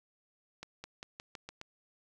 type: accelerating click train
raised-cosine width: 0.2 ms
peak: -26 dBFS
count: 7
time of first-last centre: 0.63-1.614 s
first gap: 210 ms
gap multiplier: 0.9
effects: 11-bit